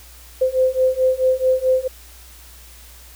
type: beating tone pair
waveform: sine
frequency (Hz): 514 / 518.6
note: C5 / C5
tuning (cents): -31 / -15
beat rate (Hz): 4.6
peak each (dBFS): -18 / -17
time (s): 0.41-1.88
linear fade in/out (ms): 10
effects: added 60 Hz sine -43 dBFS peak until 3.15 s + white hiss -45 dBFS RMS until 3.15 s